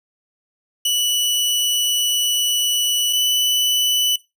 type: tone pair in turn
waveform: sawtooth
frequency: 2956 / 2980 Hz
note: F#7 / F#7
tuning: -2 / +12 cents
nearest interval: unison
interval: 14 cents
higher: second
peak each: -13 dBFS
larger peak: neither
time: 0.85-3.13 / 3.13-4.16 s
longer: first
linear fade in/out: 5 ms
effects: noise-tail reverb RT60 0.2 s tail -17 dB re dry